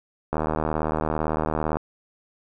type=click train; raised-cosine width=1 ms; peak=-10 dBFS; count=113; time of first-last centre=0.33-1.77 s; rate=77.8 Hz; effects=none